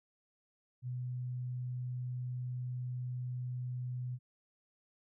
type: tone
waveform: sine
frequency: 124.9 Hz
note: B2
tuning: 20 cents sharp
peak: -36 dBFS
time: 0.82-4.19 s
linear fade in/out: 50 ms
effects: none